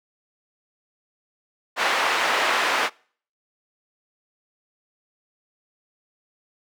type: band-pass noise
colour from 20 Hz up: white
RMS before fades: -22 dBFS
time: 1.76-2.9 s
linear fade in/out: 50 ms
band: 570 to 2000 Hz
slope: 12 dB/octave
effects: noise-tail reverb RT60 0.5 s tail -26 dB re dry